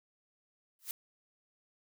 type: noise with exponential growth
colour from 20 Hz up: blue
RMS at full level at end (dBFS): -34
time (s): 0.79-0.91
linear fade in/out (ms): 1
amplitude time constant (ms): 24
effects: none